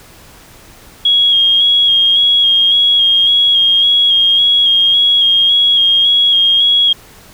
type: tone with vibrato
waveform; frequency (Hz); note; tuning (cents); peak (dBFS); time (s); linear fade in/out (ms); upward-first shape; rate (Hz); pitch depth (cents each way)
sine; 3283; G#7; -21; -7; 1.05-6.93; 5; square; 1.8; 22
effects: pink hiss -40 dBFS RMS until 7.33 s